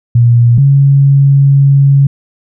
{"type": "tone pair in turn", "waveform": "sine", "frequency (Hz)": [119, 138.96], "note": ["A#2", "C#3"], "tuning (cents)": [36, 5], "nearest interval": "minor third", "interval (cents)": 269, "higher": "second", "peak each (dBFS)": -3, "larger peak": "neither", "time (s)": [[0.15, 0.58], [0.58, 2.07]], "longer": "second", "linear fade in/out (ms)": 5, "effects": []}